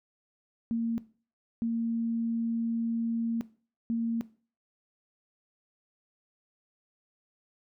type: tone bursts at uneven times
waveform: sine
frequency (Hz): 230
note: A#3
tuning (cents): -23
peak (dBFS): -26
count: 3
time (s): 0.71-0.98 / 1.62-3.41 / 3.9-4.21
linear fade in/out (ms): 0
effects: noise-tail reverb RT60 0.4 s tail -18 dB re dry